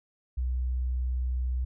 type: tone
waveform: sine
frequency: 62.7 Hz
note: B1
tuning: 27 cents sharp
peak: -26 dBFS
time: 0.37-1.65 s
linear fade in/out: 10 ms
effects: none